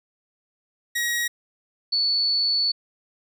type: tone pair in turn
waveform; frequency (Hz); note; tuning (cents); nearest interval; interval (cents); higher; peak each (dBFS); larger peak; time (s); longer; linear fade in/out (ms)
sawtooth / sine; 1899 / 4448; A#6 / C#8; +32 / +5; octave + minor third; 1473; second; -19; neither; 0.95-1.28 / 1.92-2.72; second; 10
effects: none